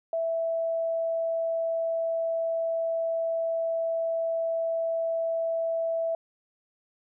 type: tone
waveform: sine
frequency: 659.3 Hz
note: E5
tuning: in tune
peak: -25 dBFS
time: 0.13-6.15 s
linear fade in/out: 2 ms
effects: none